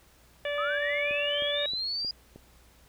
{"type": "harmonic tone", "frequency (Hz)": 580, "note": "D5", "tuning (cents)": -22, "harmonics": [1, 2, 3, 4, 5, 6], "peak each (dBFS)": [-30, -45, -36, -39, -41, -43], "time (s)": [0.45, 1.66], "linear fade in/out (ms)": 2}
{"type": "linear sweep", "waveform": "sine", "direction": "up", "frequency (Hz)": [1199, 4901], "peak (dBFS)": -29, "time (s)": [0.58, 2.11], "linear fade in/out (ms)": 2}
{"type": "click train", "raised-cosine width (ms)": 2, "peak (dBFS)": -32, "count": 5, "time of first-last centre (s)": [1.11, 2.36], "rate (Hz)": 3.2}
{"effects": ["added 60 Hz sine -60 dBFS peak until 2.88 s", "pink hiss -60 dBFS RMS until 2.88 s"]}